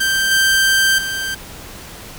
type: tone with level steps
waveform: sawtooth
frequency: 1568 Hz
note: G6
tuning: in tune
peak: -11 / -8 / -17 dBFS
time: 0-1.35 s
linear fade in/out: 10 ms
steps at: 0.31 / 0.98 s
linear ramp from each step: 5 ms
effects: pink hiss -35 dBFS RMS until 2.18 s